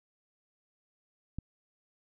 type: click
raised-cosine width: 5 ms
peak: -24 dBFS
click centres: 1.386 s
effects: none